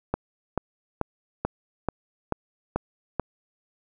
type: click train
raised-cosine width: 1 ms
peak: -10 dBFS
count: 8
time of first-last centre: 0.14-3.197 s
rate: 2.29 Hz
effects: none